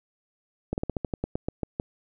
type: slowing click train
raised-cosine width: 2 ms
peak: -14 dBFS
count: 12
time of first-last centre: 0.73-1.799 s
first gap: 49 ms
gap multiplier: 1.13
effects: none